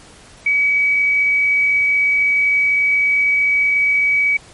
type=tone; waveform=sine; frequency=2274 Hz; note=C#7; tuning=44 cents sharp; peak=-12 dBFS; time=0.46-4.37 s; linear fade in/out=5 ms; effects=pink hiss -43 dBFS RMS until 4.53 s + MP3 48 kbps